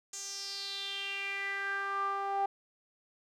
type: tone with band-pass filter sweep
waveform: sawtooth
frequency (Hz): 395.7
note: G4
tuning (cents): +16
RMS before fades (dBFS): -36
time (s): 0.13-2.46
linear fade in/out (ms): 5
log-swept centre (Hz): 6900 to 800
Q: 5.5
effects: none